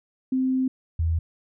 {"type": "tone pair in turn", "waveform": "sine", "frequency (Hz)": [259.9, 81.86], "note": ["C4", "E2"], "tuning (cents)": [-11, -12], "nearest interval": "octave + minor sixth", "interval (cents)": 2001, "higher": "first", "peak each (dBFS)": -20, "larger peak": "neither", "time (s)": [[0.32, 0.68], [0.99, 1.19]], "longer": "first", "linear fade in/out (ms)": 5, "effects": []}